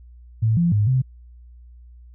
sine tone with pitch steps, 111.2 / 171.3 / 104.2 / 129.7 Hz, A2 / F3 / G#2 / C3, +19 / -33 / +6 / -15 cents, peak -15 dBFS, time 0.42-1.02 s, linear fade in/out 10 ms, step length 150 ms, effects added 60 Hz sine -42 dBFS peak until 2.14 s

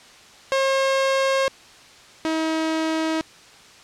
sawtooth tone pair in turn, 538 / 319.3 Hz, C5 / D#4, +48 / +45 cents, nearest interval major sixth, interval 903 cents, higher first, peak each -14 / -17 dBFS, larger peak first, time 0.52-1.48 / 2.25-3.21 s, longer neither, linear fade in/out 0 ms, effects white hiss -47 dBFS RMS until 3.83 s + low-pass 6000 Hz 12 dB/octave

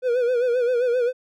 triangle tone with vibrato, 490 Hz, B4, 14 cents flat, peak -16 dBFS, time 0.02-1.13 s, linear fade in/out 50 ms, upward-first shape sine, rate 7.6 Hz, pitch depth 77 cents each way, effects none

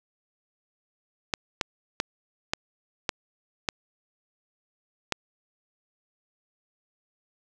clicks, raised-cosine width 0.2 ms, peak -7 dBFS, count 7, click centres 1.338 / 1.612 / 2.001 / 2.535 / 3.092 / 3.688 / 5.123 s, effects none

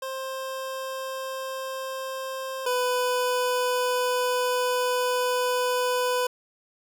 25% pulse tone pair in turn, 528 / 498.4 Hz, C5 / B4, +16 / +16 cents, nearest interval minor second, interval 100 cents, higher first, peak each -27 / -19 dBFS, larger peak second, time 0.02-2.66 / 2.66-6.27 s, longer second, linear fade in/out 5 ms, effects none

